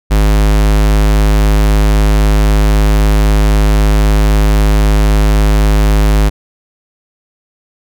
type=tone; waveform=square; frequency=51.91 Hz; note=G#1; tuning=in tune; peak=-7 dBFS; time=0.1-6.3 s; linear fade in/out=20 ms; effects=none